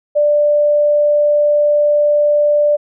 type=tone; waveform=sine; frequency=590 Hz; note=D5; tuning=8 cents sharp; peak=-9 dBFS; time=0.15-2.77 s; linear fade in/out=20 ms; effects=none

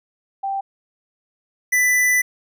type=tone pair in turn; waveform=sine / square; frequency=784 / 1989.9 Hz; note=G5 / B6; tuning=0 / +13 cents; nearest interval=octave + major third; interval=1613 cents; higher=second; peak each=-21 / -15 dBFS; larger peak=second; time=0.43-0.61 / 1.72-2.22 s; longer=second; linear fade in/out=10 ms; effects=none

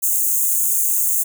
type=high-pass noise; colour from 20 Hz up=white; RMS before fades=-18 dBFS; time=0.02-1.24 s; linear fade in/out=20 ms; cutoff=6400 Hz; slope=96 dB/octave; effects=none

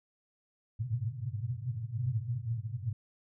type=band-pass noise; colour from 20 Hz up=white; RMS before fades=-35 dBFS; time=0.79-2.93 s; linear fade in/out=5 ms; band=100 to 130 Hz; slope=96 dB/octave; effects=none

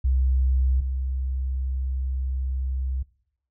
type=tone pair in turn; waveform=sine; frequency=64.8 / 65.25 Hz; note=C2 / C2; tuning=-16 / -4 cents; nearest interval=unison; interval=12 cents; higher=second; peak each=-18 / -24 dBFS; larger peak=first; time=0.04-0.81 / 0.81-3.03 s; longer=second; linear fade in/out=10 ms; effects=noise-tail reverb RT60 0.7 s tail -22 dB re dry

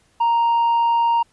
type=tone with tanh clipping; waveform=triangle; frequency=932.3 Hz; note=A#5; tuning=in tune; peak=-15 dBFS; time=0.2-1.23 s; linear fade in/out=10 ms; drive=7 dB; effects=pink hiss -60 dBFS RMS until 1.32 s + resampled to 24000 Hz

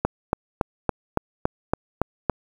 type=click train; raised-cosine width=1 ms; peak=-5 dBFS; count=9; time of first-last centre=0.05-2.297 s; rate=3.56 Hz; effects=7-bit

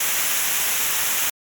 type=noise with comb filter; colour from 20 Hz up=white; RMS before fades=-21 dBFS; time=0-1.3 s; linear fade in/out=5 ms; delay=0.22 ms; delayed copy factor=-0.6; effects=MP3 96 kbps

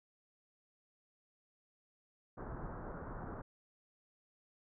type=low-pass noise; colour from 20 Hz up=pink; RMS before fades=-45 dBFS; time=2.37-3.42 s; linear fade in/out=10 ms; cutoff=1500 Hz; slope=48 dB/octave; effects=none

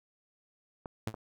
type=clicks; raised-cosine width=1 ms; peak=-26 dBFS; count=2; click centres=0.858 / 1.142 s
type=tone with exponential decay; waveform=sawtooth; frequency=110 Hz; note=A2; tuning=in tune; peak=-26 dBFS; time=1.07-1.15 s; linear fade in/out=5 ms; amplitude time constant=16 ms
effects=none

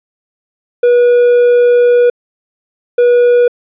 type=tone pair in turn; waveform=triangle; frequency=484.9 / 484.9 Hz; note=B4 / B4; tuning=-32 / -32 cents; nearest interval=unison; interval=0 cents; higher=neither; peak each=-3 dBFS; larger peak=neither; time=0.83-2.1 / 2.98-3.48 s; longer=first; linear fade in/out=5 ms; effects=resampled to 8000 Hz

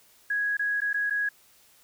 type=tone with dropouts; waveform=sine; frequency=1661.2 Hz; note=G#6; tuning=in tune; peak=-24 dBFS; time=0.3-1.29 s; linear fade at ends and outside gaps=5 ms; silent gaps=0.57-0.593 / 0.805-0.817 / 0.931-0.942 / 1.099-1.106 s; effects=white hiss -59 dBFS RMS until 1.83 s

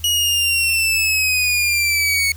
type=linear sweep; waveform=sawtooth; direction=down; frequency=2910 to 2207 Hz; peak=-12 dBFS; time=0.04-2.32 s; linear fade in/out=2 ms; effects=added 80 Hz sine -33 dBFS peak until 2.36 s + white hiss -45 dBFS RMS until 2.36 s

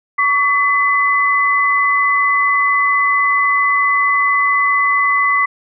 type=tone pair together; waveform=sine; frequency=1128.6 / 2013 Hz; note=C#6 / B6; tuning=+31 / +33 cents; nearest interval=minor seventh; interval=1002 cents; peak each=-14 dBFS; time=0.18-5.46 s; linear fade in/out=10 ms; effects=none

